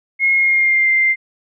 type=tone with pitch glide; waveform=sine; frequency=2158 to 2092 Hz; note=C#7 to C7; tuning=-47 to -1 cents; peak=-11 dBFS; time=0.19-1.16 s; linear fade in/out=50 ms; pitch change=-54 cents; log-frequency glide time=0.34-0.88 s; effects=none